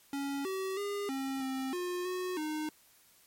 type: tone with pitch steps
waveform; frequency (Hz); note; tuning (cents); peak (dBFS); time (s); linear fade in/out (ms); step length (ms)
square; 279 / 381.6 / 405.5 / 269.1 / 264.3 / 357.5 / 365.6 / 307.5; C#4 / G4 / G#4 / C4 / C4 / F4 / F#4 / D#4; +11 / -47 / -41 / +49 / +18 / +41 / -21 / -20; -34; 0.13-2.69; 2; 320
effects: white hiss -63 dBFS RMS until 3.26 s + MP3 64 kbps